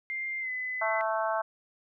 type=tone with pitch glide; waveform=sine; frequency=2102 to 2014 Hz; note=C7 to B6; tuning=+7 to +33 cents; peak=-31 dBFS; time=0.1-1.01 s; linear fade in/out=0 ms; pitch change=-74 cents; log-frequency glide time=0.4-0.5 s
type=harmonic tone; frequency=220 Hz; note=A3; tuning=in tune; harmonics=3 / 4 / 5 / 6 / 7; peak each=-30 / -32 / -34 / -36 / -37 dBFS; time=0.81-1.42 s; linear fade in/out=10 ms
effects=none